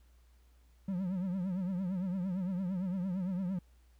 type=tone with vibrato; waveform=triangle; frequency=185 Hz; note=F#3; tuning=in tune; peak=-30 dBFS; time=0.88-3.59 s; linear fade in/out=5 ms; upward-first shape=triangle; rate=8.8 Hz; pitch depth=130 cents each way; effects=added 60 Hz sine -60 dBFS peak until 3.99 s + pink hiss -73 dBFS RMS until 3.99 s